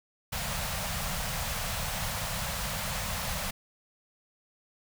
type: band-stop noise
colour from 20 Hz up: pink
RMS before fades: -33 dBFS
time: 0.32-3.51 s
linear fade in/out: 10 ms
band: 210 to 520 Hz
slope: 48 dB/octave
effects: none